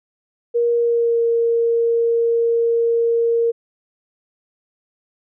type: tone with pitch glide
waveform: sine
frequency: 472.6 to 464.5 Hz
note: A#4 to A#4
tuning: +24 to -6 cents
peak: -14 dBFS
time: 0.54-3.52 s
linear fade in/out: 20 ms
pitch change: -30 cents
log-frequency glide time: 0.71-1.22 s
effects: none